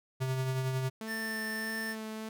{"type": "tone with tremolo", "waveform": "square", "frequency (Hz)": 130.81, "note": "C3", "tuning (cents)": 0, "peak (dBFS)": -29, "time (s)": [0.2, 0.9], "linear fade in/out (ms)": 20, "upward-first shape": "triangle", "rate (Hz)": 11, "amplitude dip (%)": 40}
{"type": "tone with vibrato", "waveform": "sawtooth", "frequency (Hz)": 220, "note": "A3", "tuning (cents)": 0, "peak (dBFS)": -34, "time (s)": [1.01, 2.29], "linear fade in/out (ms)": 2, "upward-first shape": "sine", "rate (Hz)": 1.6, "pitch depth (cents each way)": 15}
{"type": "tone", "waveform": "square", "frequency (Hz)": 1782, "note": "A6", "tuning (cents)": 22, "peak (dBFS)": -36, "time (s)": [1.06, 1.96], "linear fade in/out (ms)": 50}
{"effects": []}